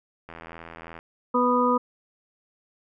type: click train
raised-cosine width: 0.5 ms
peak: -25 dBFS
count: 59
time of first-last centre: 0.29-0.99 s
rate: 82.9 Hz
type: harmonic tone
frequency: 246.9 Hz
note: B3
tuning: in tune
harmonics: 1 / 2 / 4 / 5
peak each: -24 / -24 / -24 / -24 dBFS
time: 1.34-1.78 s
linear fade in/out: 10 ms
effects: none